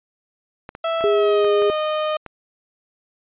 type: clicks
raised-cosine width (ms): 0.5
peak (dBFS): -19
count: 6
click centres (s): 0.691 / 0.751 / 1.009 / 1.446 / 1.621 / 2.263
type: tone with pitch glide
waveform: 30% pulse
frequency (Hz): 659.3 to 615.1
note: E5 to D#5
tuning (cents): 0 to -20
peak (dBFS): -17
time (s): 0.84-2.17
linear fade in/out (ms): 5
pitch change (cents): -120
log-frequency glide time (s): 1.05-1.51
type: tone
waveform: sine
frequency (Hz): 410.5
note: G#4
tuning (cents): -20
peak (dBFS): -15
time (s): 1.04-1.7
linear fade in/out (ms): 0
effects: resampled to 8000 Hz